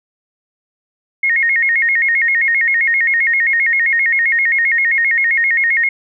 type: tone with vibrato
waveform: sine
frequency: 2000 Hz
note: B6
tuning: 21 cents sharp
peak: -11 dBFS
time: 1.23-5.89 s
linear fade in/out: 5 ms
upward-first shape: square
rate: 7.6 Hz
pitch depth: 130 cents each way
effects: none